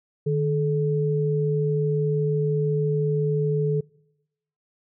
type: tone pair together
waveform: sine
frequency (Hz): 152 / 430.3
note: D#3 / A4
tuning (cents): -40 / -39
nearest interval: octave + tritone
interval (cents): 1801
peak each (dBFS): -22 / -24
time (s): 0.26-3.81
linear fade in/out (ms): 10
effects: noise-tail reverb RT60 0.9 s tail -25 dB re dry